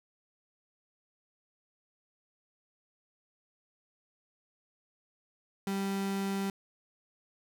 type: tone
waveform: 35% pulse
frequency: 196 Hz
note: G3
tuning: in tune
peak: -29 dBFS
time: 5.67-6.5 s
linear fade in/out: 2 ms
effects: none